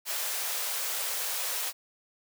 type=high-pass noise; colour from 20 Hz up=white; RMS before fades=-32 dBFS; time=0.05-1.73 s; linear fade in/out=50 ms; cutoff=440 Hz; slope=48 dB/octave; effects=none